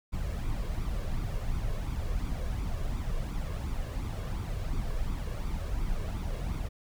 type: noise with flanger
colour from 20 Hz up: brown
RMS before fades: -32 dBFS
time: 0.12-6.69 s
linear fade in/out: 20 ms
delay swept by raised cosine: 0.84 to 1.84 ms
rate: 2.8 Hz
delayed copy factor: +0.55
effects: none